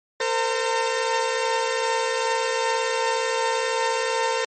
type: tone cluster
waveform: sawtooth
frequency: 454.7 / 517 / 912 Hz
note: A#4 / C5 / A#5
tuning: -43 / -21 / -38 cents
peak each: -22 dBFS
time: 0.2-4.45 s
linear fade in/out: 5 ms
effects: MP3 32 kbps